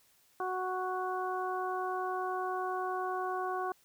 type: harmonic tone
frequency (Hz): 370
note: F#4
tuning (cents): 0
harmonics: 1 / 2 / 3 / 4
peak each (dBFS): -37 / -36 / -37 / -43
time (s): 0.4-3.72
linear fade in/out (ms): 2
effects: white hiss -67 dBFS RMS until 3.84 s